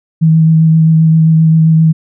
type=tone with vibrato; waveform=sine; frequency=160.4 Hz; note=E3; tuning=47 cents flat; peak=-4 dBFS; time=0.21-1.93 s; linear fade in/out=20 ms; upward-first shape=sine; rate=7.6 Hz; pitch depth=15 cents each way; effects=none